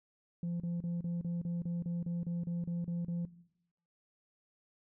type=tone bursts; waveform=sine; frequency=172.2 Hz; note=F3; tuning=24 cents flat; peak=-31 dBFS; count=14; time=0.43-3.252 s; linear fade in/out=2 ms; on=170 ms; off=34 ms; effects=noise-tail reverb RT60 0.8 s tail -20 dB re dry + tanh soft clip ceiling -32 dBFS